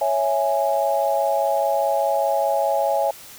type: chord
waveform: sine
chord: C# minor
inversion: none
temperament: equal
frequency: 554.4 / 659.3 / 830.6 Hz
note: C#5 / E5 / G#5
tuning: 0 / 0 / 0 cents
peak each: -22 dBFS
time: 0.01-3.11 s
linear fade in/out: 5 ms
effects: white hiss -42 dBFS RMS until 3.38 s